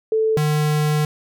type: tone pair in turn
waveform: sine / square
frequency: 440 / 150.96 Hz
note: A4 / D3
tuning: 0 / +48 cents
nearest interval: octave + perfect fifth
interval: 1852 cents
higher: first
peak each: -15 / -17 dBFS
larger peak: first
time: 0.12-0.37 / 0.37-1.05 s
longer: second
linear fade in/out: 2 ms
effects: none